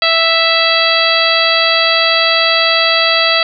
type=harmonic tone; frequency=659.3 Hz; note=E5; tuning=in tune; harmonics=1 / 2 / 3 / 4 / 5 / 6 / 7; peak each=-17 / -17 / -17 / -17 / -17 / -17 / -17 dBFS; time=0.02-3.43 s; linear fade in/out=2 ms; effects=none